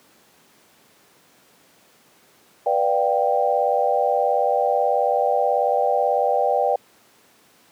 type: chord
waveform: sine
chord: G dominant seventh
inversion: first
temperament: just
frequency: 490 / 588 / 705.6 / 784 Hz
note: B4 / D5 / F5 / G5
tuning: -14 / +2 / +18 / 0 cents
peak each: -23 / -22 / -24 / -21 dBFS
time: 2.66-6.76 s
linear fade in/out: 5 ms
effects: pink hiss -55 dBFS RMS until 7.71 s + high-pass 200 Hz 12 dB/octave